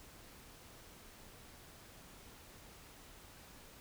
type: silence
effects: pink hiss -57 dBFS RMS until 3.8 s